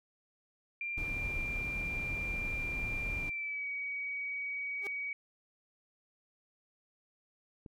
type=tone with pitch glide; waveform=sine; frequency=2380 to 2262 Hz; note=D7 to C#7; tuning=+22 to +34 cents; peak=-35 dBFS; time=0.81-5.13 s; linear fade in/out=2 ms; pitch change=-88 cents; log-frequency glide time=3.2-3.67 s
type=noise; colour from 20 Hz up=brown; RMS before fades=-40 dBFS; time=0.97-3.3 s; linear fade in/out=10 ms
type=tone with exponential growth; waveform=sawtooth; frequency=401.7 Hz; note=G4; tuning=42 cents sharp; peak=-35 dBFS; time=4.78-4.87 s; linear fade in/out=0 ms; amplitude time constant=18 ms
type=click; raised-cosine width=3 ms; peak=-35 dBFS; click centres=7.662 s
effects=none